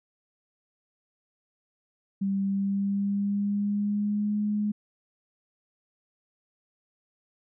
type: tone with pitch glide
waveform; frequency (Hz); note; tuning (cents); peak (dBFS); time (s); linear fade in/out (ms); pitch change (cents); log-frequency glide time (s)
sine; 196 to 208.9; G3 to G#3; 0 to +10; -24; 2.21-4.72; 10; +110; 2.44-4.37
effects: none